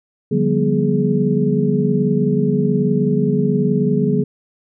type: tone cluster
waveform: sine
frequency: 146.6 / 177.7 / 196.5 / 242.6 / 419 Hz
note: D3 / F3 / G3 / B3 / G#4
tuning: -3 / +30 / +4 / -31 / +15 cents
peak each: -20 dBFS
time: 0.31-4.24 s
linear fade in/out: 10 ms
effects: none

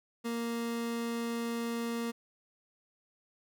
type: tone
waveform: 30% pulse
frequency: 233.1 Hz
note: A#3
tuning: in tune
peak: -30 dBFS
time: 0.24-2.12 s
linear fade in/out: 20 ms
effects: none

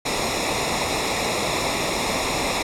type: noise with comb filter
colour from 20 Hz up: pink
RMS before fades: -23 dBFS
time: 0.05-2.63 s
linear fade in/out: 10 ms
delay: 0.65 ms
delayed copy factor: -0.75
effects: low-pass 8000 Hz 12 dB/octave

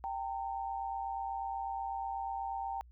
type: tone pair together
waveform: sine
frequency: 784 / 912.2 Hz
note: G5 / A#5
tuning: 0 / -38 cents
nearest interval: minor third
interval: 262 cents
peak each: -37 / -39 dBFS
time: 0.04-2.81 s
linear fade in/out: 0 ms
effects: added 60 Hz sine -54 dBFS peak until 2.91 s

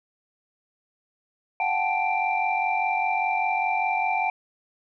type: tone cluster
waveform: sine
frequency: 729 / 774 / 871 / 2358 Hz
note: F#5 / G5 / A5 / D7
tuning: -26 / -22 / -18 / +6 cents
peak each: -27 dBFS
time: 1.6-4.3 s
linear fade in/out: 2 ms
effects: tanh soft clip ceiling -11 dBFS

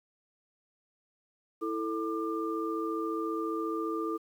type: tone cluster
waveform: sine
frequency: 328.3 / 442.9 / 1195 Hz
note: E4 / A4 / D6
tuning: -7 / +11 / +30 cents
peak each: -33 / -35 / -36 dBFS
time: 1.61-4.18 s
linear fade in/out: 20 ms
effects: 10-bit

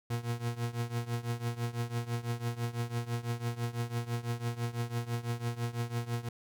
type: tone with tremolo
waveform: 40% pulse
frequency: 118.4 Hz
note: A#2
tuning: 27 cents sharp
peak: -28 dBFS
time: 0.1-6.29 s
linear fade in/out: 5 ms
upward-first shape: triangle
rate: 6 Hz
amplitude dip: 90%
effects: none

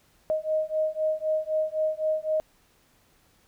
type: beating tone pair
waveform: sine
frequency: 622.3 / 626.2 Hz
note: D#5 / D#5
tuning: 0 / +11 cents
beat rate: 3.9 Hz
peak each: -27 dBFS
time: 0.3-2.4 s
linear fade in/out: 0 ms
effects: pink hiss -63 dBFS RMS until 3.47 s

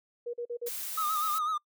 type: tone bursts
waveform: sine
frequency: 477.7 Hz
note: A#4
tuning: 42 cents sharp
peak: -32 dBFS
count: 4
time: 0.26-0.69 s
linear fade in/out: 10 ms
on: 76 ms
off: 42 ms
type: noise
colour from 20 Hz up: blue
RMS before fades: -37 dBFS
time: 0.66-1.39 s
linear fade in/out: 10 ms
type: tone with vibrato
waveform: triangle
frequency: 1244.5 Hz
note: D#6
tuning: in tune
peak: -26 dBFS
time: 0.97-1.58 s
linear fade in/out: 10 ms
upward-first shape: sine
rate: 8 Hz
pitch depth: 65 cents each way
effects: noise-tail reverb RT60 0.1 s tail -26 dB re dry

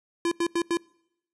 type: tone bursts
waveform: square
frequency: 340.6 Hz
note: F4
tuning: 43 cents flat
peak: -23 dBFS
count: 4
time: 0.25-0.771 s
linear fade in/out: 2 ms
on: 65 ms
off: 87 ms
effects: noise-tail reverb RT60 0.8 s tail -26 dB re dry + resampled to 24000 Hz

